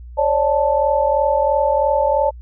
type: tone cluster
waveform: sine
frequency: 547 / 590 / 879 Hz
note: C#5 / D5 / A5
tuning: -23 / +8 / -2 cents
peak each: -18 dBFS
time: 0.17-2.31 s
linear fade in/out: 20 ms
effects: added 60 Hz sine -33 dBFS peak until 2.41 s